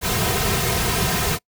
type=noise with comb filter; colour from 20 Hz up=pink; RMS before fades=-21 dBFS; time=0.01-1.39 s; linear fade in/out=50 ms; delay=3.5 ms; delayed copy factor=-0.75; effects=noise-tail reverb RT60 0.1 s tail -25 dB re dry